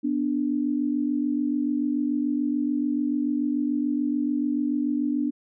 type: tone pair together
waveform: sine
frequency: 246.8 / 293.7 Hz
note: B3 / D4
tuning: -1 / 0 cents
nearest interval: minor third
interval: 301 cents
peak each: -26 / -24 dBFS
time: 0.03-5.31 s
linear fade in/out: 20 ms
effects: none